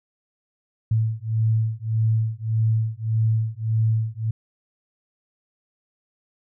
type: beating tone pair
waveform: sine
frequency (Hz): 110.3 / 112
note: A2 / A2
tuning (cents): +5 / +31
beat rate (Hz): 1.7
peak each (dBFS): -22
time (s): 0.91-4.31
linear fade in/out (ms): 5
effects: none